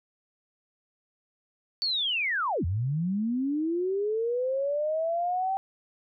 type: linear two-way sweep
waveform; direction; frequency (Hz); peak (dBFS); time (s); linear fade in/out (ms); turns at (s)
sine; down then up; 4543 to 79.7 to 780; -25; 1.82-5.57; 0; 2.65
effects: none